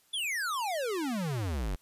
square exponential sweep, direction down, 3538 to 41.89 Hz, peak -31 dBFS, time 0.13-1.76 s, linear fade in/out 10 ms, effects white hiss -66 dBFS RMS until 1.81 s + resampled to 32000 Hz

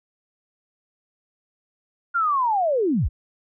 sine linear sweep, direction down, 1423 to 30 Hz, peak -18 dBFS, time 2.14-3.09 s, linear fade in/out 20 ms, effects none

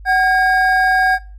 triangle tone pair together, 750 / 1623.5 Hz, F#5 / G#6, +23 / -40 cents, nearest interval octave + minor second, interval 1337 cents, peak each -12 dBFS, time 0.05-1.19 s, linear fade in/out 50 ms, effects noise-tail reverb RT60 0.3 s tail -20 dB re dry + added 50 Hz sine -33 dBFS peak until 1.38 s

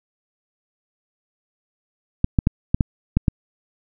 clicks, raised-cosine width 5 ms, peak -3 dBFS, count 7, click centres 2.244 / 2.388 / 2.471 / 2.745 / 2.808 / 3.17 / 3.282 s, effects none

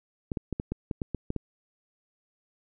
clicks, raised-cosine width 3 ms, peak -17 dBFS, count 10, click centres 0.318 / 0.372 / 0.527 / 0.599 / 0.72 / 0.912 / 1.018 / 1.147 / 1.304 / 1.363 s, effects none

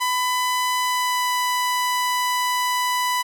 sawtooth tone with pitch glide, 1000 to 993.7 Hz, B5 to B5, +21 to +10 cents, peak -16 dBFS, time 0-3.23 s, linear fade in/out 20 ms, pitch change -11 cents, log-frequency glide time 0.79-1.29 s, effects none

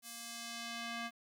square tone with band-pass filter sweep, 233.1 Hz, A#3, in tune, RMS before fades -44 dBFS, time 0.02-1.11 s, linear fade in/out 50 ms, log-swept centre 11000 to 2000 Hz, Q 0.75, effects 10-bit

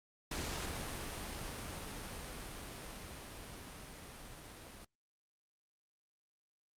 pink noise with level ramp, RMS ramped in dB -40 to -52 dBFS, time 0.31-4.85 s, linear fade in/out 5 ms, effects low-pass 12000 Hz 12 dB/octave + Opus 48 kbps

